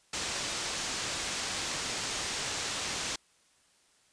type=low-pass noise; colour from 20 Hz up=white; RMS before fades=-35 dBFS; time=0.13-3.16 s; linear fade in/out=5 ms; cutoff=7500 Hz; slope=24 dB/octave; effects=white hiss -66 dBFS RMS until 4.12 s + resampled to 22050 Hz